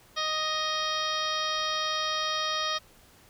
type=harmonic tone with a mistuned harmonic; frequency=622.3 Hz; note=D#5; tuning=in tune; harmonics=1 / 2 / 3 / 4 / 5 / 6 / 7 / 8 / 9; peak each=-37 / -31 / -36 / -41 / -35 / -35 / -40 / -39 / -38 dBFS; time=0.16-2.79 s; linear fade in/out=20 ms; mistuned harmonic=5; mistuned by=+47 cents; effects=pink hiss -57 dBFS RMS until 3.29 s